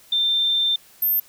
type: tone pair in turn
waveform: sine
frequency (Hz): 3581 / 13303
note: A7 / G#9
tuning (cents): +30 / +2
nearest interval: octave + major seventh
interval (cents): 2272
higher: second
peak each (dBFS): -17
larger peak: neither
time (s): 0.12-0.76 / 1.02-1.2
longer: first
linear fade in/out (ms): 5
effects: white hiss -51 dBFS RMS until 1.28 s